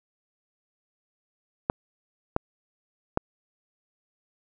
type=clicks; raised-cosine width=1 ms; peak=-8 dBFS; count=3; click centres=1.699 / 2.364 / 3.174 s; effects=none